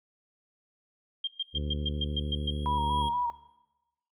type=tone bursts; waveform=sine; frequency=3200 Hz; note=G7; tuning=35 cents sharp; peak=-27 dBFS; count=9; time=1.24-2.506 s; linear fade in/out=5 ms; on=34 ms; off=120 ms
type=tone with exponential growth; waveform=triangle; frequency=3275 Hz; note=G#7; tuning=25 cents flat; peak=-33 dBFS; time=1.43-3.09 s; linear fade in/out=5 ms; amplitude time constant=360 ms
type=harmonic tone; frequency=73.42 Hz; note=D2; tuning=in tune; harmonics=1 / 2 / 3 / 4 / 5 / 6 / 7; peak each=-31 / -37 / -41 / -43 / -45 / -47 / -48 dBFS; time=1.53-3.11 s; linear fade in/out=50 ms
type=tone with vibrato; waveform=sine; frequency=960 Hz; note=B5; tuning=49 cents flat; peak=-27 dBFS; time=2.66-3.3 s; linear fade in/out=0 ms; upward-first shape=square; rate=4.2 Hz; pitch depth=35 cents each way
effects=noise-tail reverb RT60 1.0 s tail -17 dB re dry